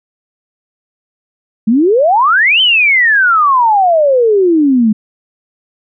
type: exponential two-way sweep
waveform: sine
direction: up then down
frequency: 207.7 to 3137 to 207.7 Hz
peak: -6 dBFS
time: 1.67-4.93 s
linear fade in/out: 10 ms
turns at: 2.61 s
effects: none